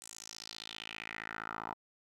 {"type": "tone with band-pass filter sweep", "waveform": "10% pulse", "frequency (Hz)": 55.1, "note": "A1", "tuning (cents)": 3, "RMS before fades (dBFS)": -45, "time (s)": [0.02, 1.74], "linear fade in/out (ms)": 0, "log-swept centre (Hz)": [8300, 970], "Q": 3.5, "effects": []}